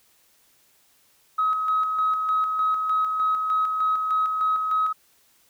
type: tone with tremolo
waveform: sine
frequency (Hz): 1273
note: D#6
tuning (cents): +39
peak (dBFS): -18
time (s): 1.38-4.93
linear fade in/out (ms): 10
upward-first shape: square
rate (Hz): 3.3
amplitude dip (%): 40
effects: tanh soft clip ceiling -14 dBFS + white hiss -61 dBFS RMS until 5.49 s